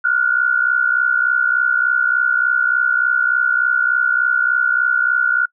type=tone pair together; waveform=sine; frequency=1411.6 / 1475 Hz; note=F6 / F#6; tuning=+18 / -6 cents; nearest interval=minor second; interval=76 cents; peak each=-16 dBFS; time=0.04-5.46 s; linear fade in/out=10 ms; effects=noise-tail reverb RT60 0.1 s tail -25 dB re dry